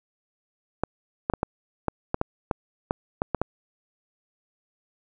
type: clicks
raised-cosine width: 1 ms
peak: -9 dBFS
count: 12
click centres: 0.836 / 1.299 / 1.337 / 1.431 / 1.883 / 2.144 / 2.214 / 2.512 / 2.909 / 3.219 / 3.347 / 3.416 s
effects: none